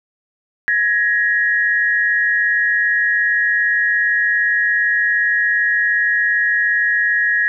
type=tone pair together; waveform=sine; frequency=1668 / 1885.4 Hz; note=G#6 / A#6; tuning=+7 / +19 cents; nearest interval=major second; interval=212 cents; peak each=-16 dBFS; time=0.68-7.48 s; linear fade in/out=0 ms; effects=none